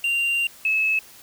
triangle / sine tone pair in turn, 2775 / 2594 Hz, F7 / E7, -12 / -28 cents, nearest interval minor second, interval 116 cents, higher first, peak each -18 dBFS, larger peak neither, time 0.04-0.47 / 0.65-0.99 s, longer first, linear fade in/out 2 ms, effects white hiss -47 dBFS RMS until 1.22 s

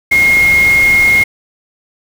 sine tone in noise, 2146 Hz, C7, 43 cents sharp, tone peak -6 dBFS, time 0.11-1.24 s, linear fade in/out 10 ms, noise pink, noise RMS -22 dBFS, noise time 0.11-1.24 s, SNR +13 dB, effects none

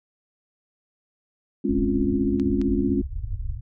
sine chord, Db major seventh, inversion second, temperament equal, 207.7 / 261.6 / 277.2 / 349.2 Hz, Ab3 / C4 / Db4 / F4, 0 / 0 / 0 / 0 cents, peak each -25 / -27 / -24 / -27 dBFS, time 1.64-3.02 s, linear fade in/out 10 ms
pink low-pass noise, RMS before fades -30 dBFS, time 1.69-3.61 s, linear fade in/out 10 ms, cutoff 120 Hz, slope 96 dB/octave
clicks, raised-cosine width 0.2 ms, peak -23 dBFS, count 2, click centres 2.398 / 2.615 s
effects none

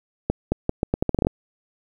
accelerating click train, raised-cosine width 2 ms, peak -6 dBFS, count 12, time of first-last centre 0.3-1.269 s, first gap 220 ms, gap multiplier 0.79, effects 8-bit

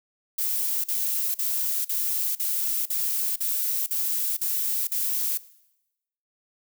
violet noise bursts, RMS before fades -26 dBFS, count 10, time 0.38-5.376 s, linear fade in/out 5 ms, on 460 ms, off 44 ms, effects noise-tail reverb RT60 0.9 s tail -19 dB re dry

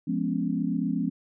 sine chord, C# dominant seventh, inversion first, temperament just, 173.24 / 207.9 / 249.5 / 277.2 Hz, E#3 / G#3 / B3 / C#4, -14 / +2 / +18 / 0 cents, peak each -30 dBFS, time 0.07-1.1 s, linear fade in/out 10 ms, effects none

